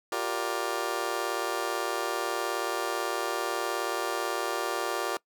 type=chord; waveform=20% pulse; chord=G minor seventh; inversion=third; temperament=just; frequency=352.8 / 392 / 470.4 / 588 Hz; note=F4 / G4 / Bb4 / D5; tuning=+18 / 0 / +16 / +2 cents; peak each=-30 dBFS; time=0.12-5.17 s; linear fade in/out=2 ms; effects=noise-tail reverb RT60 0.1 s tail -22 dB re dry